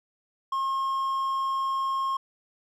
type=tone; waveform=triangle; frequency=1075 Hz; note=C6; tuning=47 cents sharp; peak=-23 dBFS; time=0.52-2.17 s; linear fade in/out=5 ms; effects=none